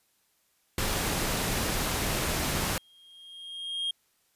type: noise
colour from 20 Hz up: pink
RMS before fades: -29 dBFS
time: 0.78-2.78 s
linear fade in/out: 2 ms
type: tone with exponential growth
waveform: triangle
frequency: 3237 Hz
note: G#7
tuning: 45 cents flat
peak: -25 dBFS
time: 2.57-3.91 s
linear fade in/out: 5 ms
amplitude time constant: 290 ms
effects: white hiss -70 dBFS RMS until 4.35 s + resampled to 32000 Hz